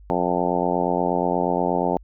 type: harmonic tone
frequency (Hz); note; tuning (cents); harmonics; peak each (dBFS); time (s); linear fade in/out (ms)
88.4; F2; +22; 2 / 3 / 4 / 5 / 6 / 7 / 8 / 9 / 10; -28 / -28 / -28 / -28 / -28 / -28 / -28 / -28 / -28; 0.1-1.97; 0
effects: added 50 Hz sine -43 dBFS peak until 2.03 s